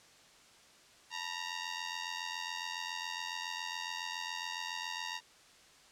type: ring-modulated tone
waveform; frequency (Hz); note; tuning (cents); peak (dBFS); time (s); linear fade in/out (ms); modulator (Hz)
10% pulse; 932.3; A#5; 0; -26; 1.1-5.21; 50; 43.6
effects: white hiss -60 dBFS RMS until 5.91 s + low-pass 7000 Hz 12 dB/octave